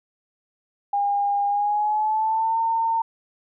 sine tone with pitch glide, 809 to 908.1 Hz, G#5 to A#5, -46 to -46 cents, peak -19 dBFS, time 0.93-3.02 s, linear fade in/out 5 ms, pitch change +200 cents, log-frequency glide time 1.47-2.58 s, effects none

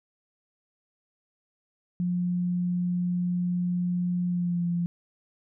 sine tone with pitch glide, 177.6 to 172.84 Hz, F3 to F3, +29 to -18 cents, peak -24 dBFS, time 2-4.86 s, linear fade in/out 0 ms, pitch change -47 cents, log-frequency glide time 4.27-4.65 s, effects none

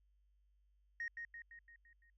sine tone with echo, 1864.7 Hz, A#6, in tune, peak -38 dBFS, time 1-1.08 s, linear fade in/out 2 ms, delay 170 ms, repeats 6, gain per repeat -5 dB, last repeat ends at 2.1 s, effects tanh soft clip ceiling -36 dBFS + added 50 Hz sine -70 dBFS peak until 2.17 s

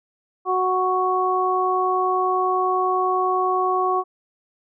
harmonic tone, 370 Hz, F#4, in tune, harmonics 1 / 2 / 3, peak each -23 / -23 / -21 dBFS, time 0.45-4.04 s, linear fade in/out 50 ms, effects none

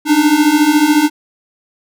square beating tone pair, 290.7 / 304.7 Hz, D4 / D#4, -18 / -36 cents, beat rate 14 Hz, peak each -14 / -11 dBFS, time 0.05-1.1 s, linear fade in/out 50 ms, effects none

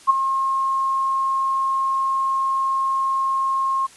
sine tone with ADSR envelope, 1073 Hz, C6, 43 cents sharp, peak -8 dBFS, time 0.07-3.87 s, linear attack 29 ms, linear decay 15 ms, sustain -10 dB, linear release 16 ms, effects white hiss -47 dBFS RMS until 3.96 s + resampled to 24000 Hz

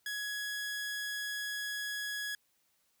sawtooth tone, 1674 Hz, G#6, 13 cents sharp, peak -32 dBFS, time 0.06-2.35 s, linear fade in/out 2 ms, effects white hiss -74 dBFS RMS until 3 s

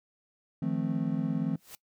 triangle chord, F dominant seventh, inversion third, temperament just, 157.15 / 174.61 / 218.3 / 261.9 Hz, Eb3 / F3 / A3 / C4, +18 / 0 / -13 / +2 cents, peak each -31 dBFS, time 0.62-1.56 s, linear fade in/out 5 ms
white noise with exponential growth, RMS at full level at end -42 dBFS, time 1.53-1.75 s, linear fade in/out 1 ms, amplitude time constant 47 ms
effects noise-tail reverb RT60 0.1 s tail -21 dB re dry

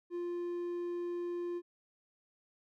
triangle tone, 349.2 Hz, F4, in tune, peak -33 dBFS, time 0.1-1.62 s, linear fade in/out 50 ms, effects none

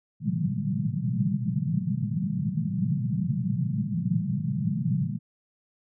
white band-pass noise, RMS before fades -27 dBFS, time 0.2-5.19 s, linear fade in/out 50 ms, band 110 to 210 Hz, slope 96 dB/octave, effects none

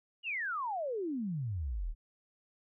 sine exponential sweep, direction down, 2960 to 33.29 Hz, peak -33 dBFS, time 0.23-1.95 s, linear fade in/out 50 ms, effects none

